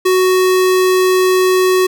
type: tone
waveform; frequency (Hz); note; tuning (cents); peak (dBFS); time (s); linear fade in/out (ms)
square; 370.9; F#4; +4; -10; 0.05-1.87; 10
effects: none